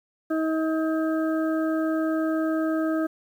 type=harmonic tone; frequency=318 Hz; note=D#4; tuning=38 cents sharp; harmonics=1 / 2 / 4 / 5; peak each=-23 / -29 / -35 / -37 dBFS; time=0.3-3.07 s; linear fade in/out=10 ms; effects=9-bit